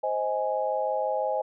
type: chord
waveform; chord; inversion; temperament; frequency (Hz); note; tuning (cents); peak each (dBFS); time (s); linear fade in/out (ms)
sine; Ab major; first; equal with one note detuned; 523.3 / 629.1 / 830.6; C5 / Eb5 / Ab5; 0 / +19 / 0; -29; 0.03-1.42; 10
effects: none